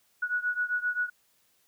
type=beating tone pair; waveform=sine; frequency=1463 / 1470.6 Hz; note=F#6 / F#6; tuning=-20 / -11 cents; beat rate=7.6 Hz; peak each=-29 / -31 dBFS; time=0.22-1.1 s; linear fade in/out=10 ms; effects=white hiss -68 dBFS RMS until 1.67 s